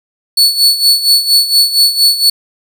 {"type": "tone with tremolo", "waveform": "40% pulse", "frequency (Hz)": 4432, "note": "C#8", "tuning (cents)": -1, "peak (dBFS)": -3, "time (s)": [0.37, 2.3], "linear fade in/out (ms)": 5, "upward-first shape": "sine", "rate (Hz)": 4.3, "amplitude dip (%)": 75, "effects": []}